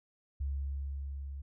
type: tone with level ramp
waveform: sine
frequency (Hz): 69.3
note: C#2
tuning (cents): 0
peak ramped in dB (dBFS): -31 to -39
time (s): 0.4-1.42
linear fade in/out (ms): 10
effects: none